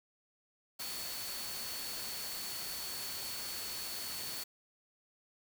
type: tone in noise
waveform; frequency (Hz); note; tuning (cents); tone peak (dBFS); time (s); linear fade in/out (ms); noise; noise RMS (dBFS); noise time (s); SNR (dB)
sine; 4435; C#8; 0; -44; 0.79-4.44; 10; white; -42; 0.79-4.44; -5
effects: none